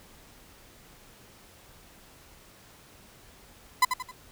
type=tone with echo; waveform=35% pulse; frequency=1009 Hz; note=B5; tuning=37 cents sharp; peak=-15 dBFS; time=3.82-3.85 s; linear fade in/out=5 ms; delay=88 ms; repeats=3; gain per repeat=-8 dB; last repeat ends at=4.114 s; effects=pink hiss -54 dBFS RMS until 4.31 s